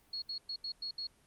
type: tone bursts at uneven times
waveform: sine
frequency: 4325 Hz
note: C#8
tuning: 43 cents flat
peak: -36 dBFS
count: 6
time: 0.13-0.22 / 0.29-0.38 / 0.49-0.56 / 0.64-0.72 / 0.82-0.91 / 0.98-1.07 s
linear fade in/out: 5 ms
effects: pink hiss -67 dBFS RMS until 1.26 s + Opus 32 kbps